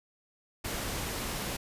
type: noise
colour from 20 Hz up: pink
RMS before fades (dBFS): -35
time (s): 0.64-1.57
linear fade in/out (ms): 10
effects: resampled to 32000 Hz